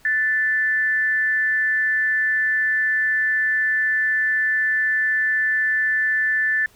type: tone with amplitude modulation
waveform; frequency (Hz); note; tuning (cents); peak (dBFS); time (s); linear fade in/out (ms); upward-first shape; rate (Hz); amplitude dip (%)
sine; 1760; A6; 0; -15; 0.05-6.66; 2; sine; 268; 45
effects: pink hiss -54 dBFS RMS until 6.75 s